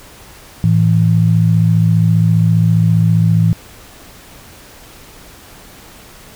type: tone pair together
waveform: sine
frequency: 110.26 / 165.2 Hz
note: A2 / E3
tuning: +4 / +4 cents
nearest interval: perfect fifth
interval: 700 cents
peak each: -11 dBFS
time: 0.64-3.53 s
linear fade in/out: 0 ms
effects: pink hiss -39 dBFS RMS until 6.35 s